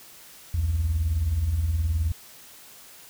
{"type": "beating tone pair", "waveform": "sine", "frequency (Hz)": [63.4, 82.4], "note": ["B1", "E2"], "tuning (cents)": [46, 0], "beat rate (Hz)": 19, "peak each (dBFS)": [-28, -21], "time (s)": [0.54, 2.12], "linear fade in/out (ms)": 5, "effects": ["tanh soft clip ceiling -17 dBFS", "white hiss -48 dBFS RMS until 3.09 s"]}